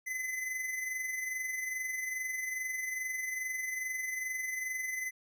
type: tone with amplitude modulation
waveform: square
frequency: 2030 Hz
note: B6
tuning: 47 cents sharp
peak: -33 dBFS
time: 0.06-5.11 s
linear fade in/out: 20 ms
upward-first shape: sine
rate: 22.4 Hz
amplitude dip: 45%
effects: none